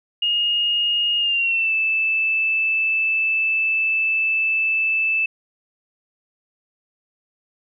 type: tone with pitch glide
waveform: sine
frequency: 2855 to 2633 Hz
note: F7 to E7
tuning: +37 to -3 cents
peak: -17 dBFS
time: 0.22-5.26 s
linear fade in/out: 5 ms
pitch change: -140 cents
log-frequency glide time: 1.18-1.73 s
effects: none